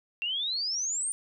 sine exponential sweep, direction up, 2700 to 9120 Hz, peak -28 dBFS, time 0.22-1.12 s, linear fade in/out 0 ms, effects none

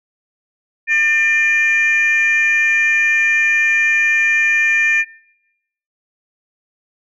sine tone pair together, 1798 / 2400 Hz, A6 / D7, +37 / +37 cents, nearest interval perfect fourth, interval 500 cents, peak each -13 dBFS, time 0.87-5.05 s, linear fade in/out 50 ms, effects noise-tail reverb RT60 0.9 s tail -23 dB re dry + tanh soft clip ceiling -7 dBFS

